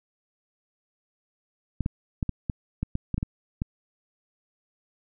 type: clicks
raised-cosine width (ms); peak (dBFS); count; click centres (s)
5; -14; 11; 1.807 / 1.861 / 2.228 / 2.293 / 2.498 / 2.83 / 2.954 / 3.143 / 3.18 / 3.229 / 3.619
effects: none